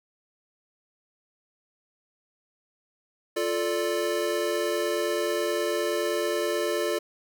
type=chord; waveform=square; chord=D minor; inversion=first; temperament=equal with one note detuned; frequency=349.2 / 438.7 / 587.3 Hz; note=F4 / A4 / D5; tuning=0 / -5 / 0 cents; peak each=-30 dBFS; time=3.36-6.99 s; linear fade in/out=10 ms; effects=none